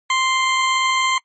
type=tone; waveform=20% pulse; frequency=1046.5 Hz; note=C6; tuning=in tune; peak=-11 dBFS; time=0.1-1.18 s; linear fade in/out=2 ms; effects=noise-tail reverb RT60 0.1 s tail -23 dB re dry + MP3 32 kbps